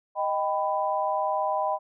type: chord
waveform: sine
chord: Eb augmented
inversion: none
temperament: equal with one note detuned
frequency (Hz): 622.3 / 784 / 995.8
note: Eb5 / G5 / B5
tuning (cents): 0 / 0 / +14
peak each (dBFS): -28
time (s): 0.15-1.79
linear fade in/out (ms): 50
effects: none